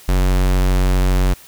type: tone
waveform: square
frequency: 46.25 Hz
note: F#1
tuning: in tune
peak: -13 dBFS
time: 0.08-1.34 s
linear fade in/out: 10 ms
effects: white hiss -43 dBFS RMS until 1.47 s